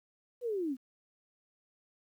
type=linear sweep; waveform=sine; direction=down; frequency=505 to 241.6 Hz; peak=-31 dBFS; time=0.41-0.77 s; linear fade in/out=50 ms; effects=11-bit